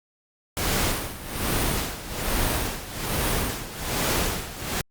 pink noise with tremolo, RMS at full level -23 dBFS, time 0.57-4.81 s, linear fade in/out 0 ms, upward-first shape sine, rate 1.2 Hz, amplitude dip 80%, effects Opus 48 kbps

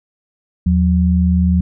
sine tone pair together, 80.31 / 180.3 Hz, E2 / F#3, -45 / -45 cents, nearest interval octave + major second, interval 1400 cents, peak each -13 dBFS, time 0.66-1.61 s, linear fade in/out 5 ms, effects none

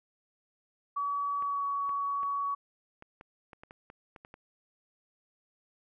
sine tone with pitch glide, 1138 to 1126.2 Hz, C#6 to C#6, +45 to +27 cents, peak -29 dBFS, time 0.96-2.55 s, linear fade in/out 10 ms, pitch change -18 cents, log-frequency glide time 1.39-1.65 s
clicks, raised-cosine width 0.5 ms, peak -33 dBFS, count 12, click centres 1.424 / 1.893 / 2.232 / 3.024 / 3.211 / 3.532 / 3.635 / 3.709 / 3.901 / 4.162 / 4.249 / 4.341 s
effects none

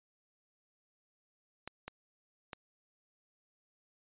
clicks, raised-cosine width 0.3 ms, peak -25 dBFS, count 3, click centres 1.676 / 1.88 / 2.532 s, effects resampled to 8000 Hz

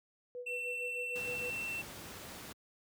sine tone with tremolo, 492.2 Hz, B4, 6 cents flat, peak -39 dBFS, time 0.35-1.5 s, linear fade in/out 0 ms, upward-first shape sine, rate 6.5 Hz, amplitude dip 75%
triangle tone, 2693 Hz, E7, 36 cents sharp, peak -35 dBFS, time 0.46-1.82 s, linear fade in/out 10 ms
pink noise, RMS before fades -47 dBFS, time 1.15-2.53 s, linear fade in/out 10 ms
effects high-pass 80 Hz 12 dB/octave

